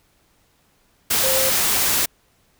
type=tone in noise; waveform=sine; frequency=528 Hz; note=C5; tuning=16 cents sharp; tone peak=-22 dBFS; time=1.23-1.5 s; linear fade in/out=10 ms; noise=white; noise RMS=-19 dBFS; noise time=1.1-2.06 s; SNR=-6 dB; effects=pink hiss -61 dBFS RMS until 2.59 s